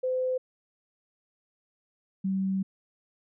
sine tone pair in turn, 512 / 191.78 Hz, C5 / G3, -38 / -38 cents, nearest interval octave + perfect fourth, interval 1700 cents, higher first, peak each -25 dBFS, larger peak neither, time 0.03-0.38 / 2.24-2.63 s, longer second, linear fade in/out 10 ms, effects none

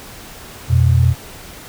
sine tone pair together, 87.31 / 123.72 Hz, F2 / B2, 0 / +3 cents, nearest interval tritone, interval 603 cents, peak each -12 dBFS, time 0.68-1.15 s, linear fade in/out 50 ms, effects pink hiss -36 dBFS RMS until 1.68 s

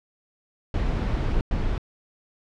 brown noise bursts at uneven times, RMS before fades -24 dBFS, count 2, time 0.74-1.41 / 1.51-1.78 s, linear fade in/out 2 ms, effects low-pass 4000 Hz 12 dB/octave

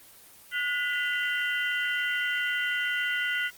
sine tone cluster, 1452 / 1996 / 2784 / 3089 Hz, F#6 / B6 / F7 / G7, -33 / +18 / -6 / -26 cents, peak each -29 / -30 / -35 / -37 dBFS, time 0.51-3.51 s, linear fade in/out 50 ms, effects white hiss -52 dBFS RMS until 3.57 s + Opus 24 kbps

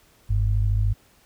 sine tone pair together, 48.25 / 102 Hz, G1 / G#2, -27 / -31 cents, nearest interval octave + minor second, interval 1296 cents, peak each -21 dBFS, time 0.29-0.94 s, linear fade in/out 20 ms, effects pink hiss -58 dBFS RMS until 1.25 s

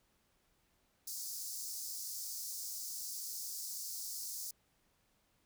pink high-pass noise, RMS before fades -43 dBFS, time 1.07-4.51 s, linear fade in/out 5 ms, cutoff 4800 Hz, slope 48 dB/octave, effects pink hiss -75 dBFS RMS until 5.45 s

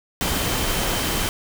sine tone in noise, 3100 Hz, G7, 20 cents flat, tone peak -34 dBFS, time 0.21-1.29 s, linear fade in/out 0 ms, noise pink, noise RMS -23 dBFS, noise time 0.21-1.29 s, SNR -14 dB, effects none

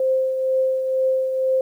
sine tone with tremolo, 523.3 Hz, C5, in tune, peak -15 dBFS, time 0-1.61 s, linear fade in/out 2 ms, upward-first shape triangle, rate 2.1 Hz, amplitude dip 50%, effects 9-bit

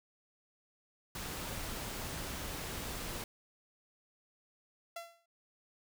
pink noise, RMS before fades -41 dBFS, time 1.15-3.24 s, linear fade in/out 2 ms
sawtooth tone with exponential decay, 678 Hz, E5, 49 cents sharp, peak -35 dBFS, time 4.96-5.26 s, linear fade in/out 5 ms, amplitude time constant 64 ms
effects none

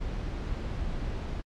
brown noise, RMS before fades -33 dBFS, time 0-1.42 s, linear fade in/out 20 ms, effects low-pass 5000 Hz 12 dB/octave + AAC 64 kbps

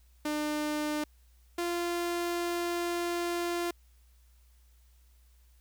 sawtooth tone pair in turn, 300 / 346.2 Hz, D4 / F4, +37 / -15 cents, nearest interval major second, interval 248 cents, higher second, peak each -26 dBFS, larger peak neither, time 0.25-1.04 / 1.58-3.71 s, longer second, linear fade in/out 5 ms, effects added 60 Hz sine -58 dBFS peak until 5.6 s + white hiss -70 dBFS RMS until 5.6 s

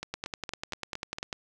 two click trains, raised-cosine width 0.2 ms, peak -18 / -16 dBFS, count 6 / 13, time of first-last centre 0.03-1.185 / 0.14-1.328 s, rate 4.33 / 10.1 Hz, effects none

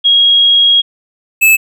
sine / square tone pair in turn, 3288 / 2610 Hz, G#7 / E7, -18 / -18 cents, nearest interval major third, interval 400 cents, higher first, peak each -5 dBFS, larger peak neither, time 0.04-0.82 / 1.41-1.57 s, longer first, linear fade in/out 20 ms, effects none

